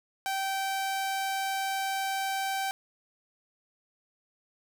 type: tone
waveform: sawtooth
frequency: 776 Hz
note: G5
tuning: 18 cents flat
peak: -25 dBFS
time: 0.26-2.71 s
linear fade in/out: 0 ms
effects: none